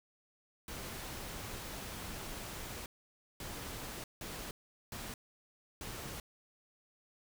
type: noise bursts at uneven times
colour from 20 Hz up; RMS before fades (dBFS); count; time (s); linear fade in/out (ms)
pink; -44; 5; 0.68-2.86 / 3.4-4.04 / 4.21-4.51 / 4.92-5.14 / 5.81-6.2; 2
effects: none